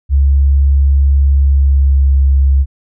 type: tone with pitch glide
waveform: sine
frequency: 69.3 to 68.19 Hz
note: C#2 to C#2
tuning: 0 to -28 cents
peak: -6 dBFS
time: 0.09-2.66 s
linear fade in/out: 50 ms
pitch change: -28 cents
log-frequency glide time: 1.35-2.17 s
effects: none